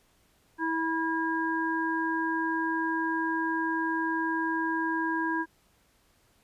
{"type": "harmonic tone", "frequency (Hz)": 325.2, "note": "E4", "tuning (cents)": -23, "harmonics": [1, 3, 5], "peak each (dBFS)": [-30, -31, -31], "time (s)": [0.58, 5.46], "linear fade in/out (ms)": 50, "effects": ["pink hiss -66 dBFS RMS until 6.43 s", "resampled to 32000 Hz"]}